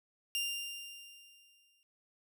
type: tone with exponential decay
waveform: sawtooth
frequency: 2794 Hz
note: F7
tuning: in tune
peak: -28 dBFS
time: 0.35-1.83 s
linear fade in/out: 0 ms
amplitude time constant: 320 ms
effects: none